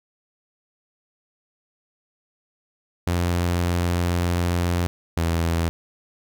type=tone pair in turn; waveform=sawtooth; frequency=87.31 / 83.54 Hz; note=F2 / E2; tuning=0 / +24 cents; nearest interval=minor second; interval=76 cents; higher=first; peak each=-16 dBFS; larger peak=neither; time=3.07-4.87 / 5.17-5.69 s; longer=first; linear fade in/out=0 ms; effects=none